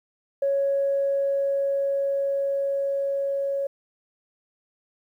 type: tone with level ramp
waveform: sine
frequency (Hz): 554.4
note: C#5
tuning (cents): 0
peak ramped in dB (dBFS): -19 to -23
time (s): 0.42-3.67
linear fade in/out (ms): 5
effects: tanh soft clip ceiling -15 dBFS + 10-bit